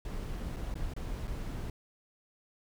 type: noise with dropouts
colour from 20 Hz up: brown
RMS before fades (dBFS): -37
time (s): 0.05-1.7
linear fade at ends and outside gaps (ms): 2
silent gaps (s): 0.563-0.566 / 0.741-0.754 / 0.937-0.964 / 1.273-1.277
effects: none